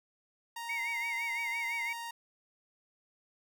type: tone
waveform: sawtooth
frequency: 932.3 Hz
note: A#5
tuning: in tune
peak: -35 dBFS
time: 0.56-2.11 s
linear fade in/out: 5 ms
type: tone with vibrato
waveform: sine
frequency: 2167 Hz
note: C#7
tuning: 40 cents flat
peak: -33 dBFS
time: 0.69-1.93 s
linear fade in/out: 5 ms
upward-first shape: sine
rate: 5.9 Hz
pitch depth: 89 cents each way
effects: none